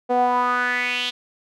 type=tone with band-pass filter sweep; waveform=sawtooth; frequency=246.9 Hz; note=B3; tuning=in tune; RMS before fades=-21 dBFS; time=0.09-1.11 s; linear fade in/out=20 ms; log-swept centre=600 to 3500 Hz; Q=4.9; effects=none